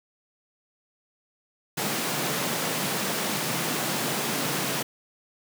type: high-pass noise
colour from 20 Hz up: pink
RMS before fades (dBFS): -28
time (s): 1.77-4.83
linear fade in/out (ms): 10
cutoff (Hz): 130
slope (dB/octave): 48
effects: none